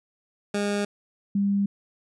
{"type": "tone pair in turn", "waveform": ["20% pulse", "sine"], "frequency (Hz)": [204.1, 200], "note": ["G#3", "G3"], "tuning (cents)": [-30, 35], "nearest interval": "unison", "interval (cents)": 35, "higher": "first", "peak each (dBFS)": [-19, -20], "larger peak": "first", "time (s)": [[0.54, 0.85], [1.35, 1.66]], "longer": "neither", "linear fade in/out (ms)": 5, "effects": ["resampled to 24000 Hz"]}